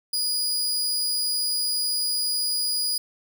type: tone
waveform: sawtooth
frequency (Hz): 4906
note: D#8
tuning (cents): -25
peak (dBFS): -20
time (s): 0.13-2.98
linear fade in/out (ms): 5
effects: none